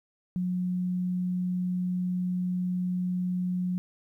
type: tone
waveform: sine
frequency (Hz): 180.9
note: F#3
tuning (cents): -39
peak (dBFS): -26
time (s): 0.36-3.78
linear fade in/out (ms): 0
effects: 11-bit